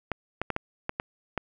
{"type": "clicks", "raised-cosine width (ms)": 0.5, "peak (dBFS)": -13, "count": 7, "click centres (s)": [0.117, 0.416, 0.503, 0.564, 0.894, 0.999, 1.377], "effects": []}